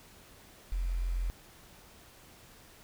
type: tone with quantisation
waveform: sine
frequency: 43.65 Hz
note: F1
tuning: in tune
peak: -29 dBFS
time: 0.72-1.3 s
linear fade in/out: 0 ms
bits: 9
effects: pink hiss -56 dBFS RMS until 2.83 s